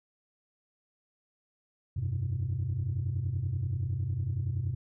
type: chord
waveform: sine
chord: F suspended second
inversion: none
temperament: equal with one note detuned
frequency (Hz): 87.31 / 98 / 127.9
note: F2 / G2 / C3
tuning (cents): 0 / 0 / -39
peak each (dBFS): -34 / -31 / -31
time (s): 1.96-4.75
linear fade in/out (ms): 10
effects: tanh soft clip ceiling -24 dBFS